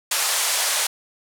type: band-pass noise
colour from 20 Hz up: white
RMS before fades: -22 dBFS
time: 0.11-0.87 s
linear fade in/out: 5 ms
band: 550 to 11000 Hz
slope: 24 dB/octave
effects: none